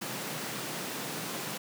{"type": "high-pass noise", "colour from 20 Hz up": "pink", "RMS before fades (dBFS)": -37, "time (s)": [0.01, 1.58], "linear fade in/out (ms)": 10, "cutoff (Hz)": 130, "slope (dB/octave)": 48, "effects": []}